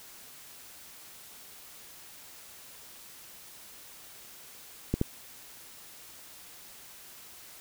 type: clicks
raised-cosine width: 3 ms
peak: -13 / -12 dBFS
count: 2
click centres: 4.94 / 5.014 s
effects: white hiss -50 dBFS RMS until 7.6 s